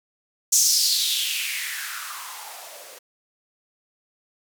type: noise with band-pass filter sweep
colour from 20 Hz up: violet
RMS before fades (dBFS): -25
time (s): 0.52-2.99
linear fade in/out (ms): 10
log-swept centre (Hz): 6600 to 470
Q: 4.3
effects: none